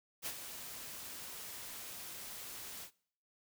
white noise with ADSR envelope, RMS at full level -39 dBFS, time 0.22-2.91 s, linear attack 44 ms, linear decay 66 ms, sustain -8 dB, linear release 85 ms, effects noise-tail reverb RT60 0.6 s tail -23 dB re dry

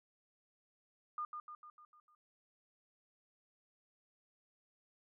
sine tone with echo, 1215 Hz, D#6, 42 cents flat, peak -37 dBFS, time 1.18-1.25 s, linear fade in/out 2 ms, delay 150 ms, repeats 6, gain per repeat -5 dB, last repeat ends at 2.15 s, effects none

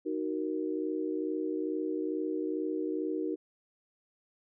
sine chord, D# minor, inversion none, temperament just, 311.1 / 373.4 / 466.7 Hz, D#4 / F#4 / A#4, 0 / +16 / +2 cents, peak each -33 / -35 / -37 dBFS, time 0.05-3.36 s, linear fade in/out 20 ms, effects none

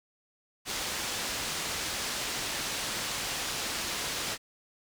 white low-pass noise, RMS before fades -34 dBFS, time 0.65-4.38 s, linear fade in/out 50 ms, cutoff 6400 Hz, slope 12 dB/octave, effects none

